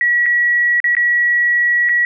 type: tone with dropouts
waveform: sine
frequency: 1926 Hz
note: B6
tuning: 44 cents flat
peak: -11 dBFS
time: 0.01-2.05 s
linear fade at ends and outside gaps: 1 ms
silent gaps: 0.259-0.263 / 0.802-0.842 / 0.951-0.967 / 1.889-1.893 s
effects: none